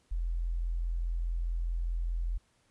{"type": "tone", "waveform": "sine", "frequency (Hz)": 42.41, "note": "E1", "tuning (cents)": 50, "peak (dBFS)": -29, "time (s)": [0.11, 2.38], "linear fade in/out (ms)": 10, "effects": ["pink hiss -70 dBFS RMS until 2.7 s", "resampled to 24000 Hz"]}